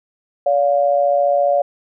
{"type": "tone pair together", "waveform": "sine", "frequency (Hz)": [571.4, 706], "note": ["D5", "F5"], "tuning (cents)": [-48, 19], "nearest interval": "major third", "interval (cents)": 367, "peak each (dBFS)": [-14, -17], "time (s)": [0.46, 1.62], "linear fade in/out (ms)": 5, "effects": []}